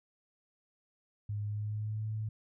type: tone with pitch glide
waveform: sine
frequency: 103.83 to 108.55 Hz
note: G#2 to A2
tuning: 0 to -23 cents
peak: -33 dBFS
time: 1.29-2.29 s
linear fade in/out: 5 ms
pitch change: +77 cents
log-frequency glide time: 1.42-2.06 s
effects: none